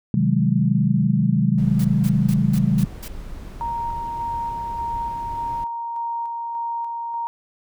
sine chord, Ab dominant seventh, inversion first, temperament just, 129.78 / 155.74 / 186.89 / 207.7 Hz, C3 / Eb3 / Gb3 / Ab3, -14 / +2 / +18 / 0 cents, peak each -21 dBFS, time 0.14-2.85 s, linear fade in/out 2 ms
brown noise, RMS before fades -35 dBFS, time 1.58-5.64 s, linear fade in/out 2 ms
white noise bursts, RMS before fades -37 dBFS, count 6, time 1.79-3.082 s, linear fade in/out 5 ms, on 57 ms, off 190 ms
sine tone with tremolo, 932.3 Hz, A#5, in tune, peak -23 dBFS, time 3.61-7.27 s, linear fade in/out 0 ms, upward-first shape square, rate 1.7 Hz, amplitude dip 25%
effects none

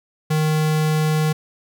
square tone, 155 Hz, D#3, 6 cents flat, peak -17 dBFS, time 0.3-1.33 s, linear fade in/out 10 ms, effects none

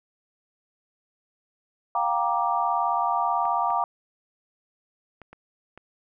sine chord, G minor seventh, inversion third, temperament just, 705.6 / 784 / 940.8 / 1176 Hz, F5 / G5 / Bb5 / D6, +18 / 0 / +16 / +2 cents, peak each -27 / -28 / -26 / -27 dBFS, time 1.95-3.84 s, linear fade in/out 2 ms
clicks, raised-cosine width 0.5 ms, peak -29 dBFS, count 5, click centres 3.454 / 3.704 / 5.217 / 5.33 / 5.776 s
effects none

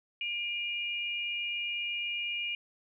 sine tone pair together, 2400 / 2854 Hz, D7 / F7, +37 / +37 cents, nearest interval minor third, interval 300 cents, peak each -34 / -35 dBFS, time 0.21-2.55 s, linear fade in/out 2 ms, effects none

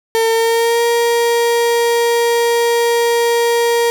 35% pulse tone with pitch glide, 452.5 to 469.5 Hz, A4 to A#4, +48 to +12 cents, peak -10 dBFS, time 0.15-3.9 s, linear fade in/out 0 ms, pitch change +64 cents, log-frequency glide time 0.31-0.83 s, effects none

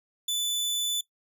sawtooth tone, 3492 Hz, A7, 14 cents flat, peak -23 dBFS, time 0.28-1.01 s, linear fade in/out 5 ms, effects noise-tail reverb RT60 0.1 s tail -19 dB re dry

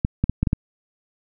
clicks, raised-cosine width 5 ms, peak -6 dBFS, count 6, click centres 0.049 / 0.24 / 0.296 / 0.43 / 0.472 / 0.531 s, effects none

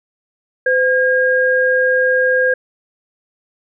sine tone pair together, 511.2 / 1623 Hz, C5 / G#6, -40 / -40 cents, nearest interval octave + minor sixth, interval 2000 cents, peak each -14 dBFS, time 0.66-2.54 s, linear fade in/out 5 ms, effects none

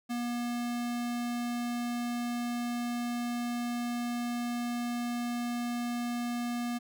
square tone, 240 Hz, B3, 49 cents flat, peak -32 dBFS, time 0.09-6.79 s, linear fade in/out 20 ms, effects none

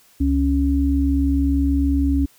sine tone pair together, 69.3 / 277.2 Hz, C#2 / C#4, 0 / 0 cents, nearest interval 2 octaves, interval 2400 cents, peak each -18 dBFS, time 0.2-2.26 s, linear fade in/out 10 ms, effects white hiss -54 dBFS RMS until 2.38 s

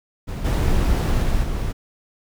brown noise with level steps, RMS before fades -27 / -18 / -20 / -24 dBFS, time 0.27-1.73 s, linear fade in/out 20 ms, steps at 0.44 / 1.21 / 1.42 s, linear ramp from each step 20 ms, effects none

